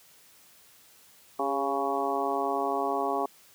harmonic tone with a mistuned harmonic, 139 Hz, C#3, 5 cents sharp, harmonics 2 / 3 / 4 / 5 / 6 / 7 / 8, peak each -36 / -32 / -37 / -31 / -33 / -37 / -33 dBFS, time 1.39-3.26 s, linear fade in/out 5 ms, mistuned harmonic 3, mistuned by -44 cents, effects white hiss -57 dBFS RMS until 3.54 s + high-pass 60 Hz 12 dB/octave

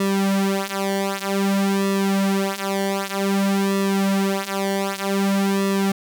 sawtooth tone with flanger, 196 Hz, G3, in tune, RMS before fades -21 dBFS, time 0-5.92 s, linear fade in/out 5 ms, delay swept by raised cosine 1.3 to 5.9 ms, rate 0.53 Hz, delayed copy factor -0.85, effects none

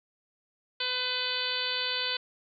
harmonic tone, 503 Hz, B4, 32 cents sharp, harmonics 1 / 2 / 3 / 4 / 5 / 6 / 7 / 8 / 9, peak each -41 / -41 / -37 / -41 / -38 / -35 / -35 / -36 / -36 dBFS, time 0.8-2.17 s, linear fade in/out 5 ms, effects none

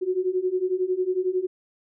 sine beating tone pair, 362.1 / 373.1 Hz, F#4 / F#4, -37 / +14 cents, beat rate 11 Hz, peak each -26 / -24 dBFS, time 0.01-1.47 s, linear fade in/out 20 ms, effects none

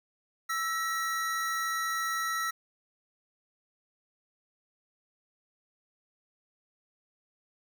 square tone pair together, 1321 / 1907.9 Hz, E6 / A#6, +3 / +40 cents, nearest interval tritone, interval 637 cents, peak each -32 / -34 dBFS, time 0.49-2.51 s, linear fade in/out 10 ms, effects none

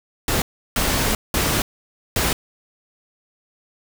pink noise bursts at uneven times, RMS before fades -20 dBFS, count 4, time 0.28-0.42 / 0.76-1.15 / 1.34-1.62 / 2.16-2.33 s, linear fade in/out 2 ms, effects none

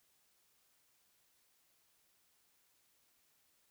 silence, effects white hiss -74 dBFS RMS until 3.7 s

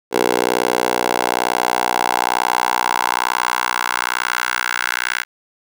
10% pulse tone with high-pass filter sweep, 61.1 Hz, B1, 18 cents flat, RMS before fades -19 dBFS, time 0.11-5.25 s, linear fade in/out 50 ms, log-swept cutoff 470 to 1600 Hz, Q 2.5, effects none

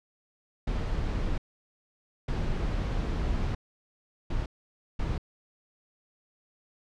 brown noise bursts at uneven times, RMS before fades -29 dBFS, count 4, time 0.67-1.38 / 2.28-3.55 / 4.3-4.46 / 4.99-5.18 s, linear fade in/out 5 ms, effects low-pass 5000 Hz 12 dB/octave

